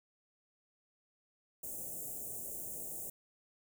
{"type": "band-stop noise", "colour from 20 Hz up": "white", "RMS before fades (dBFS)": -43, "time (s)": [1.63, 3.1], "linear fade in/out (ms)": 5, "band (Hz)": [710, 7000], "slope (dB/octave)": 48, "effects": []}